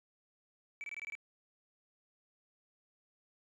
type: tone bursts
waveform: sine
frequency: 2300 Hz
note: D7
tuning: 37 cents flat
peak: -38 dBFS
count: 7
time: 0.81-1.152 s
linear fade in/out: 0 ms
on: 30 ms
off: 22 ms
effects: tanh soft clip ceiling -38 dBFS